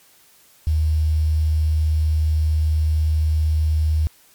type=tone with quantisation; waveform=sine; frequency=77.78 Hz; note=D#2; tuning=in tune; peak=-15 dBFS; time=0.67-4.07 s; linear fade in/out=0 ms; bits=7; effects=white hiss -53 dBFS RMS until 4.34 s + MP3 96 kbps